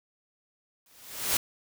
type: noise with exponential growth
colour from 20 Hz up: white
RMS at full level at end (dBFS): -23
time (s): 0.86-1.37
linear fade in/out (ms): 2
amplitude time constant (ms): 110
effects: none